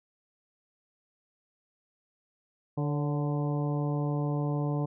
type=harmonic tone with a mistuned harmonic; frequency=146.83 Hz; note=D3; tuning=in tune; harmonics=1 / 2 / 3 / 4 / 5 / 6 / 7; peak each=-28 / -34 / -38 / -40 / -42 / -44 / -45 dBFS; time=2.77-4.86 s; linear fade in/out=10 ms; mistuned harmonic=4; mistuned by=-49 cents; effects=none